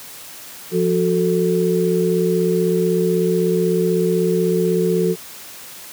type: tone cluster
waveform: sine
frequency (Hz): 175 / 367.8 / 443.9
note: F3 / F#4 / A4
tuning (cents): +4 / -10 / +15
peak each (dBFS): -19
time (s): 0.71-5.16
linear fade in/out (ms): 50
effects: white hiss -37 dBFS RMS until 5.92 s + high-pass 80 Hz 12 dB/octave